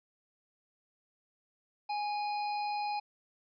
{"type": "harmonic tone with a mistuned harmonic", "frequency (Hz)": 830.6, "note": "G#5", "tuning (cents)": 0, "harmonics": [1, 3, 5, 6], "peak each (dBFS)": [-32, -44, -47, -49], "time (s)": [1.89, 3], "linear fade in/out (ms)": 10, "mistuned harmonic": 3, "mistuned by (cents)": -21, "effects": []}